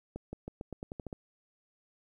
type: accelerating click train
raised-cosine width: 2 ms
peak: -26 dBFS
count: 10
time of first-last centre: 0.16-1.128 s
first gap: 170 ms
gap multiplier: 0.88
effects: 11-bit